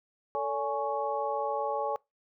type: tone cluster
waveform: sine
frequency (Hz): 444.8 / 570 / 837 / 1109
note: A4 / C#5 / G#5 / C#6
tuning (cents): +19 / +48 / +13 / 0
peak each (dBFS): -35 / -33 / -32 / -36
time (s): 0.35-1.96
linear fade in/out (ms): 0
effects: noise-tail reverb RT60 0.2 s tail -24 dB re dry